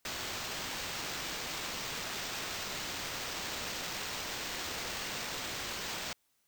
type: noise with sample-and-hold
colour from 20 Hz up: white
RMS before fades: -39 dBFS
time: 0.05-6.13 s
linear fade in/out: 2 ms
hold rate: 11025 Hz
effects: white hiss -75 dBFS RMS until 6.47 s